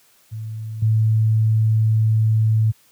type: tone with level steps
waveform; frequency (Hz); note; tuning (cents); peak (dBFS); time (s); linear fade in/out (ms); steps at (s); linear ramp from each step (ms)
sine; 110; A2; 0; -26 / -13; 0.31-2.72; 20; 0.82; 5
effects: white hiss -56 dBFS RMS until 2.91 s + high-pass 60 Hz 12 dB/octave